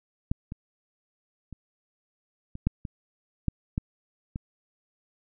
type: clicks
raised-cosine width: 5 ms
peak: -13 / -23 / -28 / -25 / -10 / -22 / -12 / -14 / -20 dBFS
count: 9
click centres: 0.315 / 0.521 / 1.527 / 2.554 / 2.67 / 2.852 / 3.483 / 3.779 / 4.359 s
effects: none